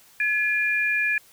sine tone pair together, 1703 / 2408 Hz, G#6 / D7, +43 / +43 cents, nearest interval tritone, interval 600 cents, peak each -23 dBFS, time 0.2-1.18 s, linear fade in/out 2 ms, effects white hiss -54 dBFS RMS until 1.32 s

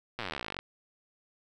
slowing click train, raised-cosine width 0.3 ms, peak -19 dBFS, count 29, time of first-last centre 0.19-0.59 s, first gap 8 ms, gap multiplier 1.04, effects none

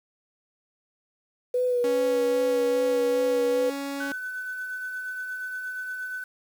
sine tone with vibrato, 492.6 Hz, B4, 5 cents flat, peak -21 dBFS, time 1.54-3.7 s, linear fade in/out 5 ms, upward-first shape sine, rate 2.5 Hz, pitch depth 31 cents each way
sawtooth tone with pitch glide, 277.2 to 279.3 Hz, C#4 to C#4, 0 to +13 cents, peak -26 dBFS, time 1.84-4.12 s, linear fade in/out 2 ms, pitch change +13 cents, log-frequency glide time 3.26-4.01 s
sine tone with tremolo, 1506 Hz, F#6, 30 cents sharp, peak -29 dBFS, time 4-6.24 s, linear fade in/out 5 ms, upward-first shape triangle, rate 8.5 Hz, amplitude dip 35%
effects 8-bit

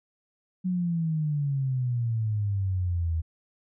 sine exponential sweep, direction down, 186 to 79.7 Hz, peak -24 dBFS, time 0.64-3.22 s, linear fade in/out 20 ms, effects none

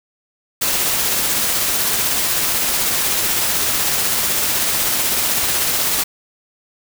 white noise with tremolo, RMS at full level -17 dBFS, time 0.61-6.04 s, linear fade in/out 10 ms, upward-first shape triangle, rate 16 Hz, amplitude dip 25%, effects none

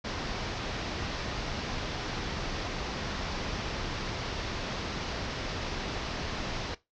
pink low-pass noise, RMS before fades -35 dBFS, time 0.04-6.75 s, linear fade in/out 10 ms, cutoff 5800 Hz, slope 48 dB/octave, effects noise-tail reverb RT60 0.2 s tail -18 dB re dry

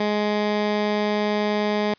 15% pulse tone, 209.3 Hz, G#3, 14 cents sharp, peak -14 dBFS, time 0-1.94 s, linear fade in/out 5 ms, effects white hiss -57 dBFS RMS until 1.98 s + resampled to 11025 Hz

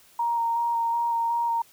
sine tone with vibrato, 932.3 Hz, A#5, in tune, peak -22 dBFS, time 0.19-1.62 s, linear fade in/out 5 ms, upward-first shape square, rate 2.7 Hz, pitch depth 12 cents each way, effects white hiss -56 dBFS RMS until 1.72 s

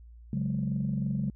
sine chord, C# suspended fourth, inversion none, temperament just, 138.59 / 184.79 / 207.9 Hz, C#3 / F#3 / G#3, 0 / -2 / +2 cents, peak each -30 / -32 / -31 dBFS, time 0.33-1.3 s, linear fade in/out 2 ms, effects tanh soft clip ceiling -20 dBFS + added 58 Hz sine -47 dBFS peak until 1.35 s

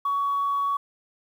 sine tone, 1124 Hz, C#6, 24 cents sharp, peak -21 dBFS, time 0.05-0.77 s, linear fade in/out 5 ms, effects tanh soft clip ceiling -18 dBFS + 9-bit

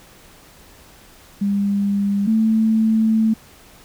sine tone pair in turn, 200.8 / 220.9 Hz, G3 / A3, +42 / +7 cents, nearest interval major second, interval 165 cents, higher second, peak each -16 / -13 dBFS, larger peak second, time 1.41-2.27 / 2.27-3.34 s, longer second, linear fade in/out 10 ms, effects pink hiss -47 dBFS RMS until 3.84 s

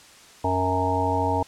harmonic tone, 92.5 Hz, F#2, in tune, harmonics 1 / 3 / 5 / 7 / 9 / 10, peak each -27 / -29 / -29 / -29 / -27 / -26 dBFS, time 0.44-1.43 s, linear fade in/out 5 ms, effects white hiss -49 dBFS RMS until 1.47 s + low-pass 8000 Hz 12 dB/octave

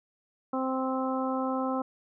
harmonic tone, 261.6 Hz, C4, in tune, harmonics 1 / 2 / 3 / 4 / 5, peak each -30 / -33 / -35 / -36 / -37 dBFS, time 0.53-1.82 s, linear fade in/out 5 ms, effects none

